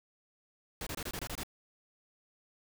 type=noise bursts; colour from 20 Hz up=pink; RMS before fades=-39 dBFS; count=8; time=0.81-1.434 s; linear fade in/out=2 ms; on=57 ms; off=24 ms; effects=none